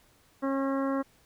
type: harmonic tone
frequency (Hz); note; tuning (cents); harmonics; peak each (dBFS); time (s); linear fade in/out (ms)
271.8; C#4; -34; 1 / 2 / 3 / 4 / 5 / 6 / 7; -28 / -32 / -42 / -36 / -41 / -46 / -48; 0.42-1.03; 20
effects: pink hiss -63 dBFS RMS until 1.25 s